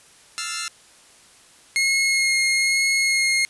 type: chord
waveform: 10% pulse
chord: F major seventh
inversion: third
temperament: equal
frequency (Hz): 1318.5 / 1396.9 / 1760 / 2093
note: E6 / F6 / A6 / C7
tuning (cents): 0 / 0 / 0 / 0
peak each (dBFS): -23 / -23 / -26 / -24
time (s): 0.38-0.68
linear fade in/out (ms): 0
type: tone with vibrato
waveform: sawtooth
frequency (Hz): 2155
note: C#7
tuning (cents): -49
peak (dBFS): -14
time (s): 1.76-3.45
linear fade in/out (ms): 0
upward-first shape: sine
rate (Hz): 1.1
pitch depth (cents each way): 11
effects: white hiss -51 dBFS RMS until 3.49 s + resampled to 24000 Hz